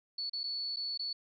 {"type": "tone with dropouts", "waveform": "sine", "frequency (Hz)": 4435, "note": "C#8", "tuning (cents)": 0, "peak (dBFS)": -34, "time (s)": [0.18, 1.13], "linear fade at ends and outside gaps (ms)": 5, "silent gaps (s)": [[0.297, 0.332], [0.434, 0.438], [0.761, 0.768], [0.976, 0.993]], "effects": []}